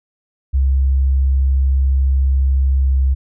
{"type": "tone with pitch glide", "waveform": "sine", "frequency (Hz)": [67, 66.5], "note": ["C2", "C2"], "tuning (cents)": [42, 29], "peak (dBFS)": -11, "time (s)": [0.53, 3.15], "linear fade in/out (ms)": 20, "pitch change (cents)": -13, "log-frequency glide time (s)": [2.82, 2.9], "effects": []}